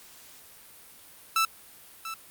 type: tone with echo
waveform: sawtooth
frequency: 1322 Hz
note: E6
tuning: 5 cents sharp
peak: -18 dBFS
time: 1.36-1.45 s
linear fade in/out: 2 ms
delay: 690 ms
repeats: 1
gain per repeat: -12 dB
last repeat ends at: 2.14 s
effects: white hiss -51 dBFS RMS until 2.3 s + Opus 48 kbps